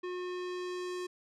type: tone with low-pass filter sweep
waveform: square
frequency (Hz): 361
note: F#4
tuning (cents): -43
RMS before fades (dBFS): -38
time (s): 0.03-1.07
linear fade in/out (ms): 10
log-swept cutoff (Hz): 2800 to 8500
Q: 0.9
effects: none